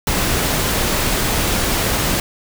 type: noise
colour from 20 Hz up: pink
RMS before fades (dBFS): -18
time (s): 0.07-2.2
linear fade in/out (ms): 2
effects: none